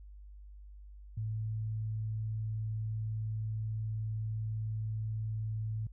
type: tone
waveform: sine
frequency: 109.3 Hz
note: A2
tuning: 11 cents flat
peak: -33 dBFS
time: 1.17-5.87 s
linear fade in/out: 5 ms
effects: added 50 Hz sine -48 dBFS peak until 5.92 s